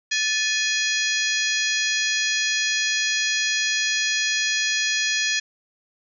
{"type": "harmonic tone with a mistuned harmonic", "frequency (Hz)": 830, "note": "G#5", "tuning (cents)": -1, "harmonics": [2, 3, 4, 5, 6, 7, 8], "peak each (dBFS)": [-25, -27, -28, -29, -30, -30, -31], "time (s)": [0.11, 5.4], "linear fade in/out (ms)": 10, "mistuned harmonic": 2, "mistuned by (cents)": 92, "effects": []}